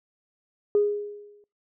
sine tone with exponential decay, 412.8 Hz, G#4, 10 cents flat, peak -15 dBFS, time 0.75-1.44 s, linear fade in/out 1 ms, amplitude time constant 150 ms, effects noise-tail reverb RT60 0.3 s tail -25 dB re dry + tanh soft clip ceiling -11 dBFS

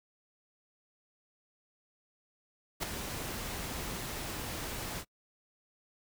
pink noise with ADSR envelope, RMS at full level -31 dBFS, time 2.8-5.05 s, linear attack 28 ms, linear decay 9 ms, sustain -8 dB, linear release 64 ms, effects noise-tail reverb RT60 0.1 s tail -26 dB re dry

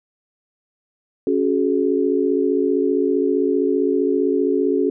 sine chord, C# suspended fourth, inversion none, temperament equal with one note detuned, 277.2 / 370 / 425.3 Hz, C#4 / F#4 / G#4, 0 / 0 / +41 cents, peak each -20 dBFS, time 1.27-4.9 s, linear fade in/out 2 ms, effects none

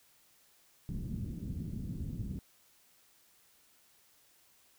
white low-pass noise, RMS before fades -39 dBFS, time 0.89-2.39 s, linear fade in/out 0 ms, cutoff 210 Hz, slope 24 dB/octave, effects white hiss -66 dBFS RMS until 4.78 s

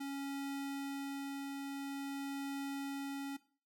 square tone with tremolo, 277.4 Hz, C#4, 1 cent sharp, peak -39 dBFS, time 0-3.37 s, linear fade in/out 10 ms, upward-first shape triangle, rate 0.48 Hz, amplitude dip 25%, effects noise-tail reverb RT60 0.4 s tail -17 dB re dry

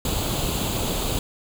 pink noise with comb filter, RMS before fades -25 dBFS, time 0.05-1.19 s, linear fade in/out 2 ms, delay 0.27 ms, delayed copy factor +0.65, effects none

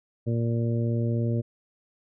harmonic tone, 116.54 Hz, A#2, in tune, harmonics 1 / 2 / 3 / 4 / 5, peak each -24 / -30 / -34 / -36 / -38 dBFS, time 0.26-1.42 s, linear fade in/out 20 ms, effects none

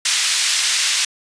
white band-pass noise, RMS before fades -18 dBFS, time 0.05-1.05 s, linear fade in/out 5 ms, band 2100 to 6400 Hz, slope 12 dB/octave, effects resampled to 22050 Hz

